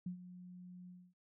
sine tone with ADSR envelope, 180 Hz, F#3, 47 cents flat, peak -37 dBFS, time 0.06-1.14 s, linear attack 5 ms, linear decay 100 ms, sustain -13 dB, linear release 260 ms, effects none

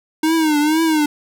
square tone with vibrato, 310 Hz, D#4, 6 cents flat, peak -14 dBFS, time 0.23-1.06 s, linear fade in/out 5 ms, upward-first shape triangle, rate 2.1 Hz, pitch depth 110 cents each way, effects none

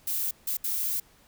violet noise bursts at uneven times, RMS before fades -29 dBFS, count 3, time 0.07-0.31 / 0.47-0.57 / 0.64-1 s, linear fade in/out 5 ms, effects pink hiss -59 dBFS RMS until 1.27 s

